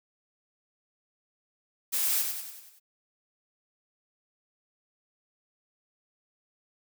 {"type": "noise with echo", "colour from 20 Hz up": "blue", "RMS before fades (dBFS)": -28, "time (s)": [1.92, 2.23], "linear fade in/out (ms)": 20, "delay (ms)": 95, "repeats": 6, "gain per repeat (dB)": -5, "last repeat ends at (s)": 2.8, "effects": []}